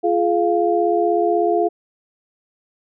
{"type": "tone cluster", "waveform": "sine", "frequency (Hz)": [346.1, 422.4, 698], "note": ["F4", "G#4", "F5"], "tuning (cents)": [-16, 29, -1], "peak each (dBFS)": -19, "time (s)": [0.03, 1.69], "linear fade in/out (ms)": 20, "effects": []}